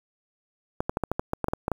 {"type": "clicks", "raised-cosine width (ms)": 1, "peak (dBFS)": -11, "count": 12, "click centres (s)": [0.805, 0.895, 0.971, 1.037, 1.116, 1.195, 1.334, 1.443, 1.484, 1.535, 1.681, 1.717], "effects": ["7-bit"]}